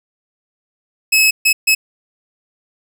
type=tone bursts at uneven times; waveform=sawtooth; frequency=2579 Hz; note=E7; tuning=39 cents flat; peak=-6 dBFS; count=3; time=1.12-1.31 / 1.45-1.53 / 1.67-1.75 s; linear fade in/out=10 ms; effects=none